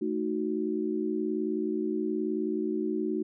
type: chord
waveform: sine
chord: D# diminished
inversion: second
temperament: equal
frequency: 220 / 311.1 / 370 Hz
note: A3 / D#4 / F#4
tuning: 0 / 0 / 0 cents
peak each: -33 / -31 / -31 dBFS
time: 0.01-3.23 s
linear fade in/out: 10 ms
effects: none

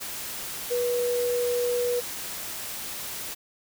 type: tone in noise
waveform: sine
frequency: 486.2 Hz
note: B4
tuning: 27 cents flat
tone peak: -23 dBFS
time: 0.7-2.01 s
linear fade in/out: 20 ms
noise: white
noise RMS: -35 dBFS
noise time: 0-3.35 s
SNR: +9 dB
effects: none

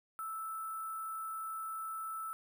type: tone with sample-and-hold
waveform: sine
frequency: 1318.5 Hz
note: E6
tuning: in tune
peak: -38 dBFS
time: 0.19-2.33 s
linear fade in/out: 0 ms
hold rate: 11025 Hz
effects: none

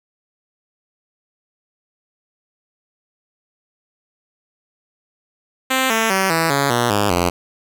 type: tone with pitch steps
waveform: 5% pulse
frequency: 261.6 / 223.8 / 191.5 / 163.85 / 140.19 / 119.94 / 102.62 / 87.8 Hz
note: C4 / A3 / G3 / E3 / C#3 / A#2 / G#2 / F2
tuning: 0 / +30 / -40 / -10 / +20 / +50 / -20 / +10 cents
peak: -4 dBFS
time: 5.7-7.3 s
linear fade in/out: 10 ms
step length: 200 ms
effects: none

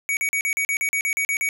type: tone bursts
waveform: square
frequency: 2251 Hz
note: C#7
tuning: 26 cents sharp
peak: -21 dBFS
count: 12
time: 0.09-1.489 s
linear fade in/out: 0 ms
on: 79 ms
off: 41 ms
effects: none

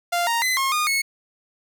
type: tone with pitch steps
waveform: sawtooth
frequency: 696 / 931 / 2029 / 1077 / 1223 / 2193 Hz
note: F5 / A#5 / B6 / C6 / D#6 / C#7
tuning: -6 / -2 / +46 / +50 / -30 / -19 cents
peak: -16 dBFS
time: 0.12-1.02 s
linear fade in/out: 10 ms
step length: 150 ms
effects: none

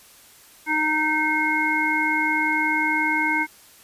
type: harmonic tone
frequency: 308.5 Hz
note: D#4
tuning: 15 cents flat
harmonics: 1 / 3 / 5 / 7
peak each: -27 / -25 / -26 / -22 dBFS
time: 0.66-3.47 s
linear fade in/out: 50 ms
effects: white hiss -50 dBFS RMS until 3.83 s + resampled to 32000 Hz

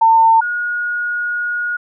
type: tone pair in turn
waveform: sine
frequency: 902 / 1443.5 Hz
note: A5 / F#6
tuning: +43 / -43 cents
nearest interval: minor sixth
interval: 814 cents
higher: second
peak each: -7 / -17 dBFS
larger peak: first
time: 0.01-0.41 / 0.41-1.77 s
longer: second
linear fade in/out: 10 ms
effects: none

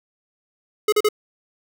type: tone bursts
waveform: square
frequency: 423.2 Hz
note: G#4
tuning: 33 cents sharp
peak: -15 dBFS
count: 3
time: 0.88-1.088 s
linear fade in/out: 5 ms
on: 44 ms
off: 38 ms
effects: none

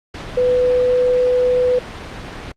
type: tone in noise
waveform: sine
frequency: 499 Hz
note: B4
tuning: 18 cents sharp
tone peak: -12 dBFS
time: 0.37-1.79 s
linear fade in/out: 5 ms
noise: pink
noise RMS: -30 dBFS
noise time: 0.14-2.52 s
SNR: +15 dB
effects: low-pass 4000 Hz 12 dB/octave + Opus 48 kbps

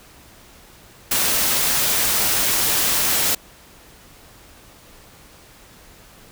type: noise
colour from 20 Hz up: white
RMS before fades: -19 dBFS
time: 1.11-3.35 s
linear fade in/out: 5 ms
effects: pink hiss -47 dBFS RMS until 6.31 s

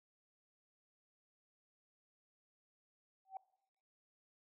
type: tone with exponential growth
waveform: sine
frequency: 767 Hz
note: G5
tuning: 38 cents flat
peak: -38 dBFS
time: 3.25-3.37 s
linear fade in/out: 2 ms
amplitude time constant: 24 ms
effects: noise-tail reverb RT60 0.9 s tail -23 dB re dry + tanh soft clip ceiling -34 dBFS

